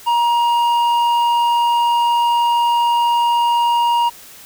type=tone with hard clipping; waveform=sine; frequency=946 Hz; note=A#5; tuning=25 cents sharp; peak=-14 dBFS; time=0.06-4.1 s; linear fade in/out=20 ms; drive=6 dB; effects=white hiss -40 dBFS RMS until 4.45 s